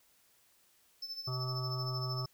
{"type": "tone with tremolo", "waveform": "triangle", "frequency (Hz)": 5274, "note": "E8", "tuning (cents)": 0, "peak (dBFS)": -36, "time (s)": [1.02, 2.26], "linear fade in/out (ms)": 5, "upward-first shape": "sine", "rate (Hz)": 13, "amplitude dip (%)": 70}
{"type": "harmonic tone", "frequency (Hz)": 127.5, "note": "C3", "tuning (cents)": -44, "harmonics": [1, 3, 5, 7, 9, 10], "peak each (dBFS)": [-35, -47, -49, -53, -45, -49], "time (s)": [1.27, 2.26], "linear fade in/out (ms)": 10}
{"effects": ["white hiss -68 dBFS RMS until 2.33 s"]}